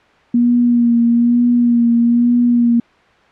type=tone with vibrato; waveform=sine; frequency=238 Hz; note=A#3; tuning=36 cents sharp; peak=-9 dBFS; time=0.34-2.8 s; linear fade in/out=5 ms; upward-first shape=sine; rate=1.1 Hz; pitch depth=27 cents each way; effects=white hiss -49 dBFS RMS until 3.31 s + low-pass 2000 Hz 12 dB/octave

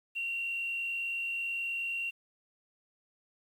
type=tone with frequency modulation; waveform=sine; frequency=2749 Hz; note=F7; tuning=28 cents flat; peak=-31 dBFS; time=0.15-2.11 s; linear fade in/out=20 ms; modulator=58.9 Hz; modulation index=0.6; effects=tanh soft clip ceiling -27 dBFS + 10-bit

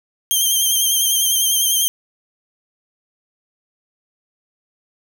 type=tone with vibrato; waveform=10% pulse; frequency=3160 Hz; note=G7; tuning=13 cents sharp; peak=-7 dBFS; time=0.31-1.88 s; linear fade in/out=0 ms; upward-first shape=triangle; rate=10 Hz; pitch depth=44 cents each way; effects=none

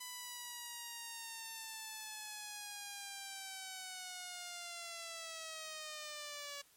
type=linear sweep; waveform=5% pulse; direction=down; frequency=1000 to 567 Hz; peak=-33 dBFS; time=0-6.62 s; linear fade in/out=10 ms; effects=white hiss -67 dBFS RMS until 6.76 s + MP3 64 kbps

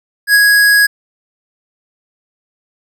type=tone with ADSR envelope; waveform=square; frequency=1661.2 Hz; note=G#6; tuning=in tune; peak=-5 dBFS; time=0.27-0.87 s; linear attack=72 ms; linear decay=33 ms; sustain=-2 dB; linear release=13 ms; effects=none

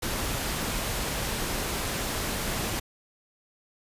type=noise; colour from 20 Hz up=pink; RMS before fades=-30 dBFS; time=0.02-2.8 s; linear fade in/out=10 ms; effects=resampled to 32000 Hz

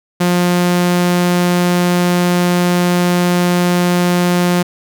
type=tone; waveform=sawtooth; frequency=177 Hz; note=F3; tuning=23 cents sharp; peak=-7 dBFS; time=0.2-4.63 s; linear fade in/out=10 ms; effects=none

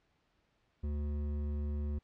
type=tone with hard clipping; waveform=triangle; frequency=73.42 Hz; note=D2; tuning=in tune; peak=-35 dBFS; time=0.83-1.99 s; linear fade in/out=10 ms; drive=14 dB; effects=pink hiss -75 dBFS RMS until 2.03 s + low-pass 4000 Hz 12 dB/octave

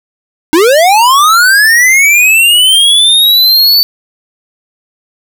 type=linear sweep; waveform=square; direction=up; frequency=297.3 to 4549 Hz; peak=-4 dBFS; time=0.53-3.83 s; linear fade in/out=0 ms; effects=7-bit

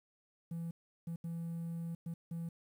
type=tone bursts at uneven times; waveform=triangle; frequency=167.4 Hz; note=E3; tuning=27 cents sharp; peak=-35 dBFS; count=5; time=0.51-0.71 / 1.07-1.16 / 1.24-1.95 / 2.06-2.14 / 2.31-2.49 s; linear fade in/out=5 ms; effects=tanh soft clip ceiling -32 dBFS + 11-bit

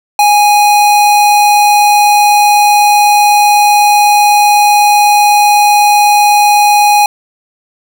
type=tone; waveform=square; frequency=828 Hz; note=G#5; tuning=5 cents flat; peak=-5 dBFS; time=0.19-7.06 s; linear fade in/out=2 ms; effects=none

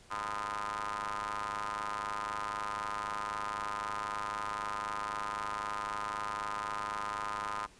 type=ring-modulated tone; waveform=sawtooth; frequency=103.9 Hz; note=G#2; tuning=1 cent sharp; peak=-28 dBFS; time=0.1-7.67 s; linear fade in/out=20 ms; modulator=1130 Hz; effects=pink hiss -59 dBFS RMS until 7.79 s + resampled to 22050 Hz

